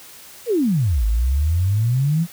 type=exponential two-way sweep; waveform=sine; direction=down then up; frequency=514 to 51.1 to 175 Hz; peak=-15 dBFS; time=0.46-2.27 s; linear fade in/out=50 ms; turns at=1.05 s; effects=white hiss -42 dBFS RMS until 2.32 s